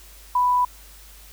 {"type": "tone", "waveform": "sine", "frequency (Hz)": 990, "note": "B5", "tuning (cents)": 4, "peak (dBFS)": -16, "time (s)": [0.35, 0.65], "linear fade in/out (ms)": 5, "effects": ["added 50 Hz sine -46 dBFS peak until 1.32 s", "white hiss -48 dBFS RMS until 1.32 s"]}